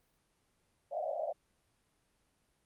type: band-pass noise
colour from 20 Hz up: white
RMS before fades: -37 dBFS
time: 0.91-1.33 s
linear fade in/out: 10 ms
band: 550 to 730 Hz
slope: 96 dB/octave
effects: pink hiss -75 dBFS RMS until 2.65 s + Opus 32 kbps